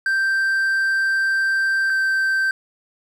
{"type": "tone pair in turn", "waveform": "triangle", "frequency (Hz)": [1568, 1558.1], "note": ["G6", "G6"], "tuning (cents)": [0, -11], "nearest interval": "unison", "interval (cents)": 11, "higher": "first", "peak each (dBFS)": -15, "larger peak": "neither", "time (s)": [[0.06, 1.9], [1.9, 2.51]], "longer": "first", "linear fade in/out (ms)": 2, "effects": []}